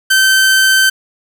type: tone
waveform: sawtooth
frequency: 1545 Hz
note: G6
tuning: 26 cents flat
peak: -4 dBFS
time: 0.1-0.9 s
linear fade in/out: 10 ms
effects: none